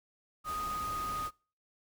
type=tone in noise; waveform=sine; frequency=1242 Hz; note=D#6; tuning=3 cents flat; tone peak=-34 dBFS; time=0.44-1.31 s; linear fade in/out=50 ms; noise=pink; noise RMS=-44 dBFS; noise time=0.44-1.31 s; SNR=+7 dB; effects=noise-tail reverb RT60 0.4 s tail -25 dB re dry